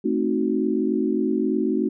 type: chord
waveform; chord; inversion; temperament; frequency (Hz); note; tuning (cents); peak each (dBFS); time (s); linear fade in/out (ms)
sine; A diminished seventh; none; equal with one note detuned; 220 / 263.3 / 311.1 / 370; A3 / C4 / Eb4 / Gb4; 0 / +11 / 0 / 0; -25; 0.04-1.89; 10
effects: none